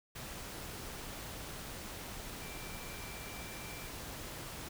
sine tone in noise, 2349 Hz, D7, in tune, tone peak -52 dBFS, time 2.41-3.88 s, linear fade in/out 10 ms, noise pink, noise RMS -45 dBFS, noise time 0.15-4.69 s, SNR -10 dB, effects none

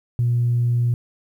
sine tone, 120 Hz, B2, 49 cents flat, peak -15 dBFS, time 0.19-0.94 s, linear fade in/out 0 ms, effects tanh soft clip ceiling -12 dBFS + 9-bit

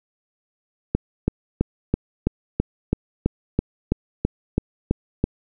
click train, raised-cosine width 3 ms, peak -5 dBFS, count 14, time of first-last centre 0.95-5.24 s, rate 3.03 Hz, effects none

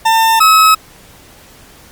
40% pulse tone pair in turn, 899 / 1283.6 Hz, A5 / E6, +37 / -46 cents, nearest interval tritone, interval 617 cents, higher second, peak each -7 / -4 dBFS, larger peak second, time 0.05-0.4 / 0.4-0.75 s, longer neither, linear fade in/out 10 ms, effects pink hiss -41 dBFS RMS until 1.91 s + Opus 48 kbps

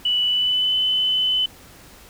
sine tone with pitch glide, 2960 to 3022 Hz, F#7 to F#7, 0 to +36 cents, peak -17 dBFS, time 0.05-1.46 s, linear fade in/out 5 ms, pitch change +36 cents, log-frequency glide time 0.24-0.75 s, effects pink hiss -46 dBFS RMS until 2.09 s

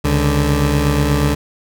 20% pulse tone pair together, 68.9 / 145.99 Hz, C#2 / D3, -10 / -10 cents, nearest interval octave + minor second, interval 1300 cents, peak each -11 dBFS, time 0.04-1.35 s, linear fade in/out 10 ms, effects none

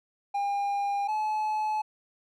triangle tone pair in turn, 805 / 858.2 Hz, G5 / A5, +46 / -43 cents, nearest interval minor second, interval 111 cents, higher second, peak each -24 dBFS, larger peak neither, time 0.34-1.08 / 1.08-1.82 s, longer neither, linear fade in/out 10 ms, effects none

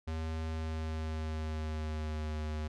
square tone with pitch glide, 79.9 to 76.82 Hz, D#2 to D#2, +47 to -22 cents, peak -35 dBFS, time 0.07-2.68 s, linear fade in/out 10 ms, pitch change -69 cents, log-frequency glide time 0.46-2.36 s, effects low-pass 6000 Hz 12 dB/octave

